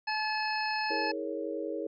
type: harmonic tone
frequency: 861 Hz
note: A5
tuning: 38 cents flat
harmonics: 1 / 2 / 3 / 5 / 6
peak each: -32 / -35 / -37 / -39 / -40 dBFS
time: 0.07-1.12 s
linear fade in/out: 10 ms
type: chord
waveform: sine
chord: A# half-diminished seventh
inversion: second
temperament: equal with one note detuned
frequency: 321.9 / 415.3 / 466.2 / 554.4 Hz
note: E4 / G#4 / A#4 / C#5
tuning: -41 / 0 / 0 / 0 cents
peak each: -37 / -38 / -38 / -38 dBFS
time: 0.9-1.87 s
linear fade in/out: 5 ms
effects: none